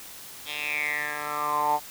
10% pulse tone with band-pass filter sweep, 148.6 Hz, D3, 21 cents sharp, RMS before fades -28 dBFS, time 0.45-1.8 s, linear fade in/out 50 ms, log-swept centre 3200 to 820 Hz, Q 8.2, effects white hiss -43 dBFS RMS until 1.9 s

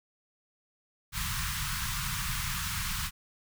pink band-stop noise, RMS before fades -33 dBFS, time 1.12-3.11 s, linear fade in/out 50 ms, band 180 to 1000 Hz, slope 48 dB/octave, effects none

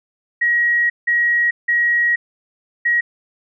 sine tone bursts at uneven times, 1900 Hz, A#6, 33 cents sharp, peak -13 dBFS, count 4, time 0.41-0.9 / 1.07-1.51 / 1.68-2.16 / 2.85-3.01 s, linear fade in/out 10 ms, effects none

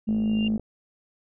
sine tone, 216.8 Hz, A3, 25 cents flat, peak -21 dBFS, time 0.07-0.58 s, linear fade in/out 20 ms
sine tone with exponential growth, 2794 Hz, F7, in tune, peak -28 dBFS, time 0.07-0.48 s, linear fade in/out 5 ms, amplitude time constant 87 ms
click train, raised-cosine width 2 ms, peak -24 dBFS, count 28, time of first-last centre 0.09-0.597 s, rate 53.3 Hz
effects none

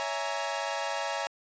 sawtooth chord, A# half-diminished seventh, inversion first, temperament equal with one note detuned, 560.8 / 659.3 / 830.6 / 932.3 Hz, C#5 / E5 / G#5 / A#5, +20 / 0 / 0 / 0 cents, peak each -32 dBFS, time 0-1.27 s, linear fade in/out 0 ms, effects resampled to 16000 Hz

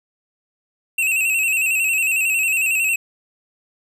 square tone with vibrato, 2637 Hz, E7, in tune, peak -17 dBFS, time 0.98-2.96 s, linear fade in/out 5 ms, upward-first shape square, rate 11 Hz, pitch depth 53 cents each way, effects none

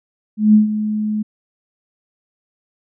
sine tone with ADSR envelope, 213.1 Hz, G#3, 45 cents sharp, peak -5 dBFS, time 0.37-1.23 s, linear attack 170 ms, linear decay 130 ms, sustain -12 dB, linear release 13 ms, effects none

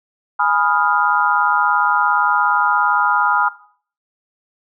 sine chord, F half-diminished seventh, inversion first, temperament equal with one note detuned, 830.6 / 987.8 / 1244.5 / 1401.8 Hz, Ab5 / Cb6 / Eb6 / F6, 0 / 0 / 0 / +6 cents, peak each -19 dBFS, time 0.39-3.49 s, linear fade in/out 10 ms, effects noise-tail reverb RT60 0.5 s tail -17 dB re dry

